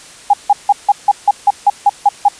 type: tone bursts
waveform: sine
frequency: 814 Hz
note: G#5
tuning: 35 cents flat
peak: -4 dBFS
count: 11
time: 0.3-2.285 s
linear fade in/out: 5 ms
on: 35 ms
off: 160 ms
effects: white hiss -37 dBFS RMS until 2.39 s + resampled to 22050 Hz